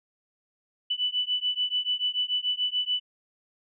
sine beating tone pair, 2977 / 2983.9 Hz, F#7 / F#7, +10 / +14 cents, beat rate 6.9 Hz, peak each -28 dBFS, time 0.9-3 s, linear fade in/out 10 ms, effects none

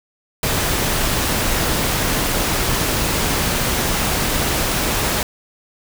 pink noise, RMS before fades -19 dBFS, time 0.43-5.23 s, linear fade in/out 2 ms, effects none

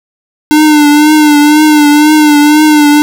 square tone with vibrato, 300 Hz, D4, 37 cents sharp, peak -3 dBFS, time 0.51-3.02 s, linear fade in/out 0 ms, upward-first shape triangle, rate 2 Hz, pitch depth 52 cents each way, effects none

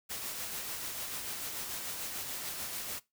white noise with tremolo, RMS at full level -38 dBFS, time 0.09-3 s, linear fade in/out 20 ms, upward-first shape sine, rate 6.8 Hz, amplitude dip 30%, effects noise-tail reverb RT60 0.2 s tail -20 dB re dry

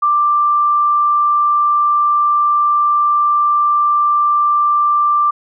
sine tone, 1180 Hz, D6, 8 cents sharp, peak -10 dBFS, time 0.02-5.31 s, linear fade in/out 10 ms, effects none

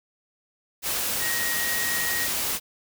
sine tone in noise, 1885 Hz, A#6, 19 cents sharp, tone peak -28 dBFS, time 1.19-2.29 s, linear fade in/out 50 ms, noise white, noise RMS -27 dBFS, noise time 0.82-2.6 s, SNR -4 dB, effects none

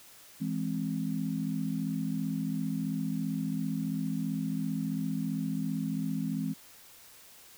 sine chord, E augmented, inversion none, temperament equal with one note detuned, 164.81 / 207.7 / 262.8 Hz, E3 / G#3 / B#3, 0 / 0 / +8 cents, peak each -34 dBFS, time 0.4-6.54 s, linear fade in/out 20 ms, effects white hiss -54 dBFS RMS until 7.57 s

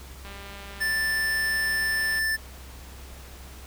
click train, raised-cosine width 0.3 ms, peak -27 dBFS, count 387, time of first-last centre 0.25-2.19 s, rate 199 Hz
square tone, 1765 Hz, A6, 5 cents sharp, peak -24 dBFS, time 0.8-2.37 s, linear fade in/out 20 ms
effects added 65 Hz sine -42 dBFS peak until 3.66 s + pink hiss -47 dBFS RMS until 3.66 s

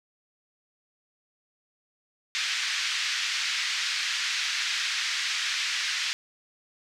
pink band-pass noise, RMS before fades -29 dBFS, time 2.35-6.13 s, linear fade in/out 0 ms, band 1700 to 5900 Hz, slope 24 dB/octave, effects none

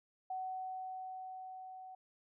sine tone with level ramp, 750 Hz, F#5, 23 cents sharp, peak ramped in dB -37 to -48 dBFS, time 0.3-1.95 s, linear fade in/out 5 ms, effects none

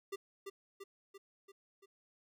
square tone with echo, 394.3 Hz, G4, 10 cents sharp, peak -39 dBFS, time 0.12-0.16 s, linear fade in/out 10 ms, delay 340 ms, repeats 5, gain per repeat -4 dB, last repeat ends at 1.86 s, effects none

